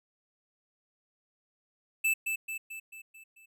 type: tone with echo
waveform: square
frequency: 2637 Hz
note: E7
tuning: in tune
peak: -25 dBFS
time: 2.04-2.14 s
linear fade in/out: 10 ms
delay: 220 ms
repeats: 6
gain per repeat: -5 dB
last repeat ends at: 3.46 s
effects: none